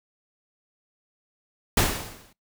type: noise with exponential decay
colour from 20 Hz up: pink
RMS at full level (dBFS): -18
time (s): 1.77-2.33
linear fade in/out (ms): 5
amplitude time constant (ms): 120
effects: noise-tail reverb RT60 0.2 s tail -25 dB re dry